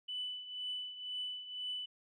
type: tone with tremolo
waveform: sine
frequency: 2989 Hz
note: F#7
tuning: 17 cents sharp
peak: -35 dBFS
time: 0.08-1.86 s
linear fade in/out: 10 ms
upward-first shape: triangle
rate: 2 Hz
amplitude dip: 75%
effects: tanh soft clip ceiling -31 dBFS